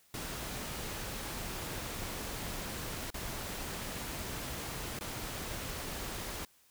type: noise with dropouts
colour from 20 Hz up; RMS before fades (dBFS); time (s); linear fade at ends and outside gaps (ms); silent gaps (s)
pink; -40; 0.14-6.45; 2; 3.104-3.142 / 4.99-5.009
effects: white hiss -66 dBFS RMS until 6.7 s